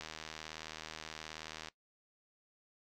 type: click train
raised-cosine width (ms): 0.2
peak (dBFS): -26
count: 133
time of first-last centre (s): 0.01-1.685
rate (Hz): 78.8
effects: noise-tail reverb RT60 0.1 s tail -19 dB re dry